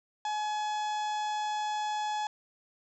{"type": "harmonic tone", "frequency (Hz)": 847, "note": "G#5", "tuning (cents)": 34, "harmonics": [1, 2, 3, 4, 5, 6, 7, 8, 9], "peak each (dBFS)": [-30, -43, -49, -43, -53, -51, -54, -52, -57], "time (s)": [0.25, 2.27], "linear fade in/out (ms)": 2, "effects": []}